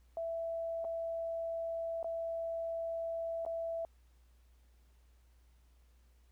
sine tone with dropouts, 663 Hz, E5, 10 cents sharp, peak -35 dBFS, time 0.17-3.85 s, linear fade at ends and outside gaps 1 ms, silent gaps 0.844-0.849 / 2.029-2.044 / 3.451-3.463 s, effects added 60 Hz sine -62 dBFS peak until 6.31 s + pink hiss -75 dBFS RMS until 6.31 s

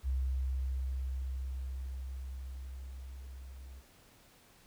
sine tone with level ramp, 65.41 Hz, C2, in tune, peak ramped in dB -28 to -46 dBFS, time 0.03-3.83 s, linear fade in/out 50 ms, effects tanh soft clip ceiling -25 dBFS + pink hiss -62 dBFS RMS until 4.66 s

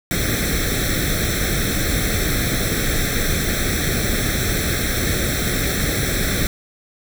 pink noise with comb filter, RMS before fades -20 dBFS, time 0.11-6.47 s, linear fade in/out 0 ms, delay 0.52 ms, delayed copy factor +0.95, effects none

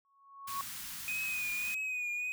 sine tone with exponential growth, 1106 Hz, C#6, 4 cents flat, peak -32 dBFS, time 0.05-0.61 s, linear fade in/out 0 ms, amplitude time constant 120 ms
white band-stop noise, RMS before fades -43 dBFS, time 0.47-1.75 s, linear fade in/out 10 ms, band 250 to 1000 Hz, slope 24 dB/octave
triangle tone with vibrato, 2489 Hz, D#7, in tune, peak -32 dBFS, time 1.08-2.32 s, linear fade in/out 0 ms, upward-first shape triangle, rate 1.7 Hz, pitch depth 53 cents each way
effects none

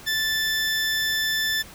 20% pulse tone, 1760 Hz, A6, in tune, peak -17 dBFS, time 0.06-1.63 s, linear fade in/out 20 ms, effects pink hiss -44 dBFS RMS until 1.74 s

